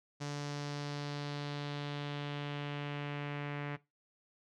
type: tone with low-pass filter sweep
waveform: sawtooth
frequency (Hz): 144.9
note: D3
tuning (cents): -23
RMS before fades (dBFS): -39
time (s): 0.2-3.77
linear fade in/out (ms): 20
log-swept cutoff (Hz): 6000 to 2200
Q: 2.3
effects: noise-tail reverb RT60 0.2 s tail -17 dB re dry